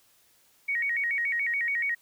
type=tone with vibrato; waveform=sine; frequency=2051 Hz; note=C7; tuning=35 cents flat; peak=-25 dBFS; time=0.68-1.95 s; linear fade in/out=10 ms; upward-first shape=square; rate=7 Hz; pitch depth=150 cents each way; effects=white hiss -63 dBFS RMS until 2.01 s